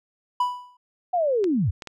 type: tone with exponential decay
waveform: triangle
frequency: 987.8 Hz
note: B5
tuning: in tune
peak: -15 dBFS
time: 0.4-0.77 s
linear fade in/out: 5 ms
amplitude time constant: 80 ms
type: linear sweep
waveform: sine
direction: down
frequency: 743 to 70.6 Hz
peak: -19 dBFS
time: 1.13-1.71 s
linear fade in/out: 10 ms
type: clicks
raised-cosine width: 0.2 ms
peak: -19 dBFS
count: 3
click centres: 1.442 / 1.822 / 1.873 s
effects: none